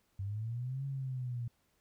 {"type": "linear two-way sweep", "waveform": "sine", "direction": "up then down", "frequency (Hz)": [95, 138.59, 117.6], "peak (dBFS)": -35, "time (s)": [0.19, 1.48], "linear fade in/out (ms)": 5, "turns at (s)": 0.85, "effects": ["pink hiss -75 dBFS RMS until 1.8 s"]}